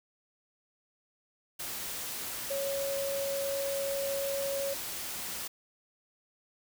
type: tone in noise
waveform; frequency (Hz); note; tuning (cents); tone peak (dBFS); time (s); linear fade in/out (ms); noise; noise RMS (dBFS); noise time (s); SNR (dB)
sine; 554; C#5; -1; -31; 2.5-4.74; 10; white; -38; 1.59-5.48; +4
effects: none